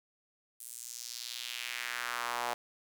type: tone with high-pass filter sweep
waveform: sawtooth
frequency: 120.4 Hz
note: B2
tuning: 44 cents flat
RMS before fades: -39 dBFS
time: 0.6-2.54 s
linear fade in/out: 5 ms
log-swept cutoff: 10000 to 760 Hz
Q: 2
effects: none